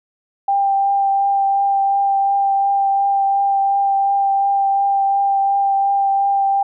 sine tone with vibrato, 791 Hz, G5, 15 cents sharp, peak -13 dBFS, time 0.48-6.63 s, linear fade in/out 5 ms, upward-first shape triangle, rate 2.8 Hz, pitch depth 14 cents each way, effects none

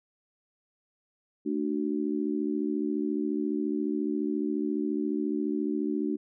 harmonic tone, 74.4 Hz, D2, 23 cents sharp, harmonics 3 / 4 / 5, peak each -32 / -29 / -33 dBFS, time 1.45-6.17 s, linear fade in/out 20 ms, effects none

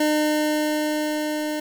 25% pulse tone with level ramp, 303.5 Hz, D#4, 43 cents flat, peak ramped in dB -14 to -21 dBFS, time 0-1.6 s, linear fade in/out 5 ms, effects 8-bit

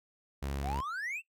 sawtooth tone, 69.3 Hz, C#2, in tune, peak -30 dBFS, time 0.42-0.81 s, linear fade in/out 10 ms
triangle exponential sweep, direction up, 664 to 2778 Hz, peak -33 dBFS, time 0.62-1.22 s, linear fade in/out 50 ms
effects noise-tail reverb RT60 0.1 s tail -18 dB re dry

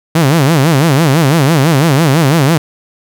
sawtooth tone with vibrato, 149.4 Hz, D3, 30 cents sharp, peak -3 dBFS, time 0.15-2.58 s, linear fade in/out 5 ms, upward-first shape sine, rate 6 Hz, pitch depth 230 cents each way, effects none

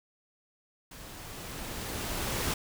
pink noise with level ramp, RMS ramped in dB -47 to -30 dBFS, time 0.91-2.54 s, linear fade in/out 5 ms, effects none

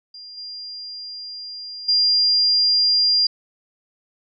sine tone with level steps, 4800 Hz, D8, 37 cents sharp, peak -36 / -31 / -14 dBFS, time 0.14-3.27 s, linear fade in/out 5 ms, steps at 0.37 / 1.88 s, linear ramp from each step 10 ms, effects none

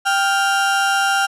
35% pulse tone pair together, 785.7 / 1400 Hz, G5 / F6, +4 / +4 cents, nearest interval minor seventh, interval 1000 cents, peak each -16 dBFS, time 0.05-1.27 s, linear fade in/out 20 ms, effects low-pass 10000 Hz 12 dB/octave

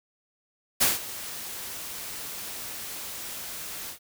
white noise with ADSR envelope, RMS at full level -20 dBFS, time 0.8-3.99 s, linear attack 17 ms, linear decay 170 ms, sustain -17 dB, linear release 99 ms, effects none

